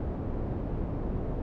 pink low-pass noise, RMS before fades -32 dBFS, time 0-1.42 s, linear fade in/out 2 ms, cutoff 510 Hz, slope 12 dB/octave, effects none

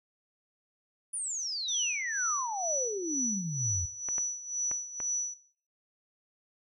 sine exponential sweep, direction down, 9956 to 82.41 Hz, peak -32 dBFS, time 1.13-3.86 s, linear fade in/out 10 ms
sine tone with tremolo, 5920 Hz, F#8, in tune, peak -28 dBFS, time 1.68-5.34 s, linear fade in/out 5 ms, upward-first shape sine, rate 2.1 Hz, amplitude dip 80%
clicks, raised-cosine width 0.5 ms, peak -26 dBFS, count 4, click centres 4.087 / 4.182 / 4.714 / 5.002 s
effects noise-tail reverb RT60 0.5 s tail -17 dB re dry

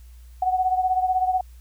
sine beating tone pair, 740 / 756 Hz, F#5 / F#5, 0 / +37 cents, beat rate 16 Hz, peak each -20 / -25 dBFS, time 0.42-1.41 s, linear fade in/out 5 ms, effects added 60 Hz sine -42 dBFS peak until 1.6 s + white hiss -60 dBFS RMS until 1.6 s

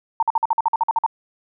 sine tone bursts, 910 Hz, A#5, 42 cents flat, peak -14 dBFS, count 12, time 0.2-1.063 s, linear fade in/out 2 ms, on 27 ms, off 49 ms, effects none

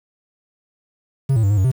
triangle tone with pitch steps, 135.3 / 111.5 / 98.7 / 104.1 / 94.3 / 130 Hz, C#3 / A2 / G2 / G#2 / F#2 / C3, -42 / +23 / +12 / +5 / +33 / -11 cents, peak -11 dBFS, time 1.29-1.716 s, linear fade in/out 10 ms, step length 71 ms, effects 7-bit

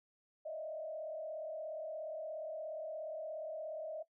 sine tone with frequency modulation, 628 Hz, D#5, 16 cents sharp, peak -40 dBFS, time 0.45-4.03 s, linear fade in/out 10 ms, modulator 37 Hz, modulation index 0.94, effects noise-tail reverb RT60 0.1 s tail -18 dB re dry

